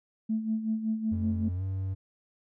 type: tone with tremolo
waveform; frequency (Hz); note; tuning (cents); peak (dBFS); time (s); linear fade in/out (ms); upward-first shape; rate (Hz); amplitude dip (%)
sine; 220; A3; 0; -24; 0.29-1.49; 10; sine; 5.3; 65
type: tone with pitch glide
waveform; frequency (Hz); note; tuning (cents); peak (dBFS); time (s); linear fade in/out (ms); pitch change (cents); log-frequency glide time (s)
triangle; 89.6 to 95.48; F2 to G2; +45 to -45; -27; 1.11-1.95; 20; +110; 1.54-1.63
effects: tanh soft clip ceiling -18 dBFS